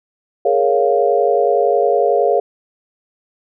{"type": "chord", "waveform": "sine", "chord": "Bb minor seventh", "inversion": "third", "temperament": "equal", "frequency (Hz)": [415.3, 466.2, 554.4, 698.5], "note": ["Ab4", "Bb4", "Db5", "F5"], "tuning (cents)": [0, 0, 0, 0], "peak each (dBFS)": -17, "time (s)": [0.45, 2.4], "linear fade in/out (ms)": 5, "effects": []}